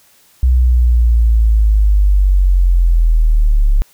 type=linear sweep; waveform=sine; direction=down; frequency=63.4 to 34.59 Hz; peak=-7 dBFS; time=0.43-3.82 s; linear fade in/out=0 ms; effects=white hiss -50 dBFS RMS until 3.93 s